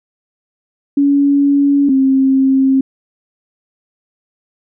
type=tone pair in turn; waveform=sine; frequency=282.3 / 267.1 Hz; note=C#4 / C4; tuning=+32 / +36 cents; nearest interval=minor second; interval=96 cents; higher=first; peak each=-8 dBFS; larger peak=neither; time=0.97-1.89 / 1.89-2.81 s; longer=neither; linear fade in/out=5 ms; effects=none